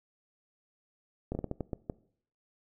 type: slowing click train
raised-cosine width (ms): 2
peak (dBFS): -20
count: 8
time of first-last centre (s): 1.32-1.898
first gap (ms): 30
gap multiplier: 1.33
effects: noise-tail reverb RT60 0.6 s tail -21 dB re dry